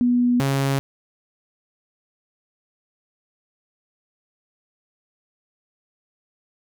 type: tone pair in turn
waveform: sine / sawtooth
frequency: 244.3 / 137.11 Hz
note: B3 / C#3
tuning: -19 / -19 cents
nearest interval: minor seventh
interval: 1000 cents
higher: first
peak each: -15 dBFS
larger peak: neither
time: 0.01-0.4 / 0.4-0.79 s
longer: neither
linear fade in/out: 0 ms
effects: none